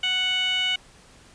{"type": "tone with band-pass filter", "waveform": "15% pulse", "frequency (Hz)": 740, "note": "F#5", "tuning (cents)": 0, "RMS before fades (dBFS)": -24, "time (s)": [0.03, 0.76], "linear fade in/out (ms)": 5, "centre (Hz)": 2900, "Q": 3.9, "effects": ["pink hiss -52 dBFS RMS until 1.34 s", "resampled to 22050 Hz"]}